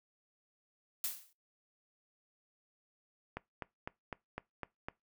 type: noise with exponential decay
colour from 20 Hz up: blue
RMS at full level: -33 dBFS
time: 1.04-1.33 s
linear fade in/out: 1 ms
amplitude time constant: 61 ms
type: click train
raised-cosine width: 0.5 ms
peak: -24 dBFS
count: 7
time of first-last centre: 3.37-4.885 s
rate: 3.96 Hz
effects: noise-tail reverb RT60 0.2 s tail -22 dB re dry